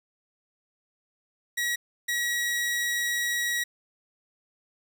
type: tone bursts at uneven times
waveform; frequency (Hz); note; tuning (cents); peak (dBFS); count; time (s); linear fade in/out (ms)
sawtooth; 1914; A#6; +45; -22; 2; 1.57-1.76 / 2.08-3.64; 10
effects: none